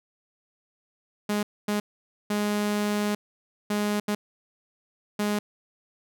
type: tone bursts at uneven times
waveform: sawtooth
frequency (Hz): 207.7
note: G#3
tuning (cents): 0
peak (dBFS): -20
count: 6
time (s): 1.29-1.43 / 1.68-1.8 / 2.3-3.15 / 3.7-4 / 4.08-4.15 / 5.19-5.39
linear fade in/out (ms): 5
effects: none